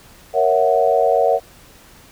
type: chord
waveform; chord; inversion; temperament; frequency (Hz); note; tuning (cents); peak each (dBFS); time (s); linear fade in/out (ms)
sine; F# dominant seventh; first; equal; 466.2 / 554.4 / 659.3 / 740; A#4 / C#5 / E5 / F#5; 0 / 0 / 0 / 0; -18; 0.33-1.4; 50
effects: pink hiss -46 dBFS RMS until 2.11 s